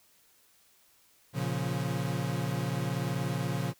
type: chord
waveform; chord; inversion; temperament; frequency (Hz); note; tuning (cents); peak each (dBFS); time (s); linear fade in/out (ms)
40% pulse; Bb minor; none; equal with one note detuned; 117.9 / 138.59 / 174.61; Bb2 / Db3 / F3; +20 / 0 / 0; -34 / -32 / -34; 1.33-3.74; 50
effects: white hiss -64 dBFS RMS until 3.79 s